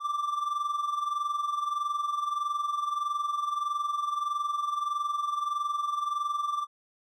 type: tone with amplitude modulation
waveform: triangle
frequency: 1176 Hz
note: D6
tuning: 2 cents sharp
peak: -23 dBFS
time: 0-6.67 s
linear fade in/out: 50 ms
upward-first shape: sine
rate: 21.6 Hz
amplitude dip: 65%
effects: none